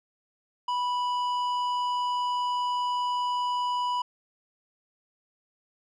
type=tone with tanh clipping; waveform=sine; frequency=985 Hz; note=B5; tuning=5 cents flat; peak=-27 dBFS; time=0.68-4.02 s; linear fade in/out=5 ms; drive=10 dB; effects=none